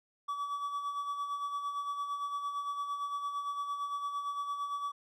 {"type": "tone with tremolo", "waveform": "triangle", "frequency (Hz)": 1145, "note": "D6", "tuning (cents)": -44, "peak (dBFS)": -30, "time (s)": [0.28, 4.92], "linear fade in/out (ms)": 10, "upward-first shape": "sine", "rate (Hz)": 8.8, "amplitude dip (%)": 50, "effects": []}